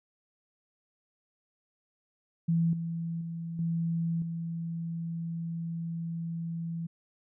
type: tone with level steps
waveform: sine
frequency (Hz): 166.6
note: E3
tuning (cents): +19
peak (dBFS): -23 / -31 / -34 / -27 / -32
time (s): 2.48-6.87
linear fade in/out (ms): 10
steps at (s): 2.73 / 3.21 / 3.59 / 4.22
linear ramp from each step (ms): 2
effects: none